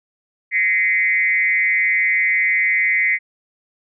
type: tone with frequency modulation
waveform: sine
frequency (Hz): 2058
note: C7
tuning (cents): -29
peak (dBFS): -14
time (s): 0.51-3.19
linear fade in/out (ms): 50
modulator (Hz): 185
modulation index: 0.91
effects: none